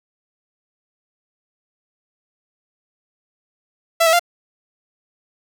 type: tone with pitch steps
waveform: sawtooth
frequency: 666 / 650 / 695 Hz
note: E5 / E5 / F5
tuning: +18 / -24 / -9 cents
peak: -8 dBFS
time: 4-4.195 s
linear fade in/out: 10 ms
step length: 65 ms
effects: none